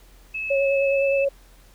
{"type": "tone with pitch glide", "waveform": "sine", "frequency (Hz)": [2594, 2624], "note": ["E7", "E7"], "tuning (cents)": [-28, -9], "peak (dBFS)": -26, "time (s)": [0.34, 1.25], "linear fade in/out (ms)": 10, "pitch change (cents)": 19, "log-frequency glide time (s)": [0.95, 1]}
{"type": "tone with vibrato", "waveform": "sine", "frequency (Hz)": 552, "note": "C#5", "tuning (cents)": -7, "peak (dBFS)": -18, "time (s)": [0.5, 1.29], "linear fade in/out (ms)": 10, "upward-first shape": "sine", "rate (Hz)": 9.7, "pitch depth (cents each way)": 20}
{"effects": ["added 43 Hz sine -49 dBFS peak until 1.74 s", "pink hiss -55 dBFS RMS until 1.74 s"]}